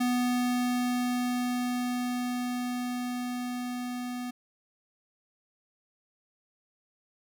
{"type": "tone with level ramp", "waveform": "square", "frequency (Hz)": 246.9, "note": "B3", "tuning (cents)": 0, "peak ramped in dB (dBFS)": [-25, -34], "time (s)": [0, 4.31], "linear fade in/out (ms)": 10, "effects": []}